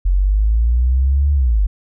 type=linear two-way sweep; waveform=sine; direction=up then down; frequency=43.97 to 72.8 to 45.05 Hz; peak=-11 dBFS; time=0.05-1.67 s; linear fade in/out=10 ms; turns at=1.33 s; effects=none